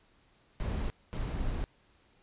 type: noise bursts at uneven times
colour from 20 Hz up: brown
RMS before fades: -33 dBFS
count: 2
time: 0.6-0.9 / 1.13-1.64 s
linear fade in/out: 0 ms
effects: pink hiss -66 dBFS RMS until 2.22 s + resampled to 8000 Hz